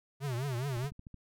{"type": "tone with vibrato", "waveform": "square", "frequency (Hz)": 130, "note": "C3", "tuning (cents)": -11, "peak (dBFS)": -33, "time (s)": [0.2, 0.91], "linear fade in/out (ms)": 50, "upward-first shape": "triangle", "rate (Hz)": 4.8, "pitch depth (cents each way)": 210}
{"type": "click train", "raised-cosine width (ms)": 5, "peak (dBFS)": -35, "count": 6, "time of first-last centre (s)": [0.77, 1.143], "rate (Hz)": 13.4}
{"effects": []}